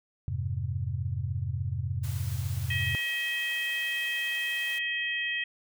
sine chord, F minor, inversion none, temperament equal, 87.31 / 103.83 / 130.81 Hz, F2 / Ab2 / C3, 0 / 0 / 0 cents, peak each -33 dBFS, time 0.28-2.95 s, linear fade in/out 0 ms
white high-pass noise, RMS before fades -45 dBFS, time 2.03-4.79 s, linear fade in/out 10 ms, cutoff 430 Hz, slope 24 dB/octave
harmonic tone, 637 Hz, D#5, 41 cents sharp, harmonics 3 / 4 / 5, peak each -31 / -33 / -35 dBFS, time 2.7-5.44 s, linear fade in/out 5 ms
effects none

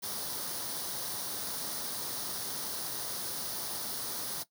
white noise with comb filter, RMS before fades -37 dBFS, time 0.02-4.44 s, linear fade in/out 20 ms, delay 0.2 ms, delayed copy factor +0.65, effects noise-tail reverb RT60 0.1 s tail -17 dB re dry + high-pass 100 Hz 12 dB/octave

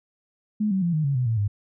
sine tone with pitch steps, 211.7 / 190.79 / 171.95 / 154.97 / 139.67 / 125.88 / 113.45 / 102.24 Hz, G#3 / G3 / F3 / D#3 / C#3 / B2 / A#2 / G#2, +33 / -47 / -27 / -7 / +13 / +33 / -47 / -27 cents, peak -20 dBFS, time 0.6-1.48 s, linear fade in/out 10 ms, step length 110 ms, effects none

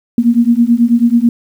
sine beating tone pair, 231.4 / 240.6 Hz, A#3 / B3, -13 / -45 cents, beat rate 9.2 Hz, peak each -10 dBFS, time 0.18-1.29 s, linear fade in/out 2 ms, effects 7-bit

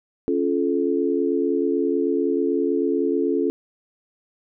sine chord, Db augmented, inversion none, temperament just, 277.2 / 346.5 / 433.1 Hz, Db4 / F4 / A4, 0 / -14 / -27 cents, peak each -23 dBFS, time 0.28-3.5 s, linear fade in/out 0 ms, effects none

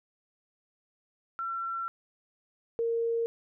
sine tone pair in turn, 1354 / 462.1 Hz, E6 / A#4, +46 / -15 cents, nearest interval octave + perfect fifth, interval 1861 cents, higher first, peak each -31 / -26 dBFS, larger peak second, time 1.39-1.88 / 2.79-3.26 s, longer first, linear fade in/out 0 ms, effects none

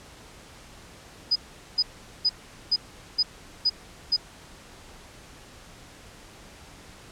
sine tone bursts, 4978 Hz, D#8, in tune, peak -18 dBFS, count 7, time 1.31-4.166 s, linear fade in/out 10 ms, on 48 ms, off 420 ms, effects pink hiss -48 dBFS RMS until 7.11 s + low-pass 9000 Hz 12 dB/octave

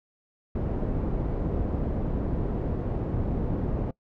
pink low-pass noise, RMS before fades -28 dBFS, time 0.55-3.91 s, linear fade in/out 5 ms, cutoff 450 Hz, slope 12 dB/octave, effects noise-tail reverb RT60 0.1 s tail -21 dB re dry

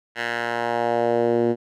10% pulse tone with band-pass filter sweep, 118.2 Hz, A#2, 24 cents sharp, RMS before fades -22 dBFS, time 0.15-1.56 s, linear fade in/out 50 ms, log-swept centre 2000 to 310 Hz, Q 1.6, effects none

